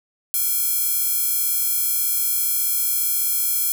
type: tone with high-pass filter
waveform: square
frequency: 469.1 Hz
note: A#4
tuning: 11 cents sharp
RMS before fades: -21 dBFS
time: 0.34-3.72 s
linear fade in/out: 0 ms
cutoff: 12000 Hz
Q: 0.76
effects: none